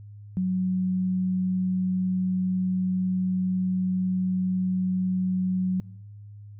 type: tone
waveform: sine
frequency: 185 Hz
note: F#3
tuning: in tune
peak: -22 dBFS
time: 0.37-5.8 s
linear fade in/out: 0 ms
effects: noise-tail reverb RT60 1.0 s tail -24 dB re dry + added 103 Hz sine -41 dBFS peak until 6.59 s